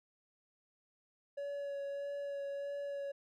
triangle tone with vibrato, 564 Hz, C#5, 30 cents sharp, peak -36 dBFS, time 1.37-3.12 s, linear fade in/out 10 ms, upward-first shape sine, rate 1.6 Hz, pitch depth 14 cents each way, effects none

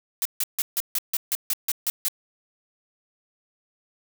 blue noise bursts, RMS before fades -24 dBFS, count 11, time 0.22-2.083 s, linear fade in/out 0 ms, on 33 ms, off 150 ms, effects none

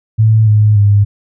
sine tone with pitch steps, 110.1 / 106.2 / 102.1 Hz, A2 / G#2 / G#2, +2 / +39 / -29 cents, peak -5 dBFS, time 0.18-1.05 s, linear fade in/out 20 ms, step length 290 ms, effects none

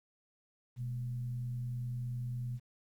sine tone with frequency modulation, 123.47 Hz, B2, in tune, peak -35 dBFS, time 0.76-2.6 s, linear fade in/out 50 ms, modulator 90 Hz, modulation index 0.27, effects 11-bit

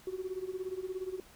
sine tone with tremolo, 373.2 Hz, F#4, 15 cents sharp, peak -31 dBFS, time 0.07-1.2 s, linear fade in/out 2 ms, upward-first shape sine, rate 17 Hz, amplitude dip 85%, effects tanh soft clip ceiling -29 dBFS + pink hiss -58 dBFS RMS until 1.35 s

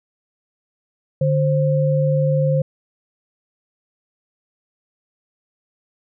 sine tone pair together, 147.88 / 527 Hz, D3 / C5, +12 / +12 cents, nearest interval octave + minor seventh, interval 2200 cents, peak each -16 / -19 dBFS, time 1.21-2.62 s, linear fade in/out 5 ms, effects none

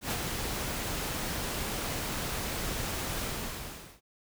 pink noise with ADSR envelope, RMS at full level -31 dBFS, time 0.01-4.01 s, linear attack 99 ms, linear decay 56 ms, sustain -3 dB, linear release 790 ms, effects none

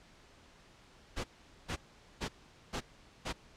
pink noise bursts, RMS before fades -36 dBFS, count 5, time 1.16-3.33 s, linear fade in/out 20 ms, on 82 ms, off 440 ms, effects pink hiss -60 dBFS RMS until 3.56 s + low-pass 6000 Hz 12 dB/octave

